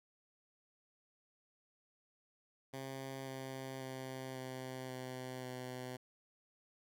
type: tone with pitch steps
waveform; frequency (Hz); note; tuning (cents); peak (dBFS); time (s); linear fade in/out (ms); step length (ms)
10% pulse; 134 / 132.54 / 131.09 / 129.66 / 128.24 / 126.84; C3 / C3 / C3 / C3 / C3 / B2; +42 / +23 / +4 / -15 / -34 / +47; -35; 2.73-5.97; 10; 540
effects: none